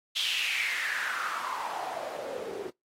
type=noise with band-pass filter sweep; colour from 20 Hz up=white; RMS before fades=-33 dBFS; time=0.15-2.71 s; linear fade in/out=20 ms; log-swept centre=3400 to 370 Hz; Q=5.9; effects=noise-tail reverb RT60 0.2 s tail -26 dB re dry + AAC 48 kbps